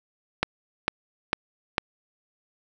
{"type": "click train", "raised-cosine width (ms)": 0.3, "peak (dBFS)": -5, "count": 4, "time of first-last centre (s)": [0.43, 1.781], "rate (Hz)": 2.22, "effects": []}